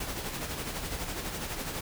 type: noise with tremolo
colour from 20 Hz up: pink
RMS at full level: -34 dBFS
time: 0-1.81 s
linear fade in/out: 5 ms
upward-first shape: sine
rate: 12 Hz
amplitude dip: 45%
effects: none